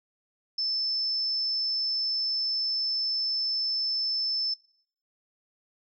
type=tone; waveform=sine; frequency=5274 Hz; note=E8; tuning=in tune; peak=-26 dBFS; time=0.58-4.54 s; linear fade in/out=5 ms; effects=noise-tail reverb RT60 0.6 s tail -20 dB re dry